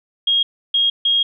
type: tone bursts at uneven times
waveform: sine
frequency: 3262 Hz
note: G#7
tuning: 32 cents flat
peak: -13 dBFS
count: 3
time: 0.27-0.43 / 0.74-0.9 / 1.05-1.23 s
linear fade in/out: 5 ms
effects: none